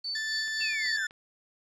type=tone with tremolo; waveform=sine; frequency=4512 Hz; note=C#8; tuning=30 cents sharp; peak=-30 dBFS; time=0.04-0.97 s; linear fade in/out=5 ms; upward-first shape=sine; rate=3.8 Hz; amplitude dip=80%
type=tone; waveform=40% pulse; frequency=1760 Hz; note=A6; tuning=in tune; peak=-30 dBFS; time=0.15-1.07 s; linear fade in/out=5 ms
type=click train; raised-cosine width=0.3 ms; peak=-35 dBFS; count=6; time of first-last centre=0.48-1.109 s; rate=7.95 Hz
type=linear sweep; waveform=sine; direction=down; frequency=2730 to 1408 Hz; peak=-31 dBFS; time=0.6-1.07 s; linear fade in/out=20 ms
effects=resampled to 22050 Hz + 10-bit